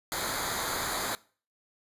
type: noise with comb filter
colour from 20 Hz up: pink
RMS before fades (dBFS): -32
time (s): 0.12-1.15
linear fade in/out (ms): 0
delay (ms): 0.36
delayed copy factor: -0.8
effects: noise-tail reverb RT60 0.4 s tail -21 dB re dry + resampled to 32000 Hz